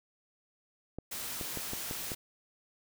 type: clicks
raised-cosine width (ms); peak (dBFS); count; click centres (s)
2; -25; 6; 0.986 / 1.412 / 1.573 / 1.734 / 1.911 / 2.118
type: noise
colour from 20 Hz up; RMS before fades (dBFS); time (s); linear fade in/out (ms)
white; -39; 1.11-2.15; 10
effects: none